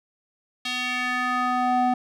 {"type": "tone with band-pass filter sweep", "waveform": "square", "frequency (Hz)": 249.9, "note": "B3", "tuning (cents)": 21, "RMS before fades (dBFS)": -24, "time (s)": [0.65, 1.94], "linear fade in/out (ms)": 5, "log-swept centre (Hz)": [3400, 620], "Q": 2.1, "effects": []}